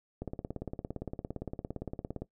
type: click train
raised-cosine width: 2 ms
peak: -23 dBFS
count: 36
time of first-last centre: 0.22-2.22 s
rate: 17.5 Hz
effects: noise-tail reverb RT60 0.1 s tail -17 dB re dry